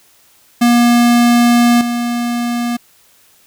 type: tone with level steps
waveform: square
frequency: 238.8 Hz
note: A#3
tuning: 42 cents sharp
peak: -8 / -16 dBFS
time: 0.61-2.77 s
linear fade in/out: 10 ms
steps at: 1.81 s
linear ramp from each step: 2 ms
effects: white hiss -50 dBFS RMS until 3.46 s